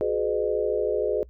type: tone cluster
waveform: sine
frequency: 367.6 / 421 / 502 / 609 Hz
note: F#4 / G#4 / B4 / D#5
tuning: -11 / +24 / +28 / -37 cents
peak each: -30 / -25 / -28 / -29 dBFS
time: 0.01-1.23 s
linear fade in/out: 0 ms
effects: noise-tail reverb RT60 0.1 s tail -24 dB re dry + added 60 Hz sine -45 dBFS peak until 1.29 s